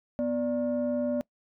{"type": "tone pair together", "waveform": "sine", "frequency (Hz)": [246.9, 587.2], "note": ["B3", "D5"], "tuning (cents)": [0, 0], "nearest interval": "octave + minor third", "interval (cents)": 1500, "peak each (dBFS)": -27, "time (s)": [0.19, 1.21], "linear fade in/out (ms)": 0, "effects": ["noise-tail reverb RT60 0.1 s tail -24 dB re dry", "tanh soft clip ceiling -21 dBFS"]}